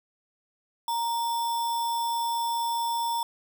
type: tone with sample-and-hold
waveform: sine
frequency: 932.3 Hz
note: A#5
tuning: in tune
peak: -25 dBFS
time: 0.88-3.23 s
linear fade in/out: 2 ms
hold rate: 4410 Hz
effects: none